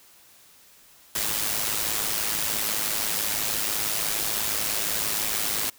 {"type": "noise with amplitude modulation", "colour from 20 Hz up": "white", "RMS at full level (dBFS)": -24, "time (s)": [1.15, 5.7], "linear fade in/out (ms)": 5, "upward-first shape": "sine", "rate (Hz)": 106, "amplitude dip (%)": 60, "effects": ["white hiss -54 dBFS RMS until 5.78 s"]}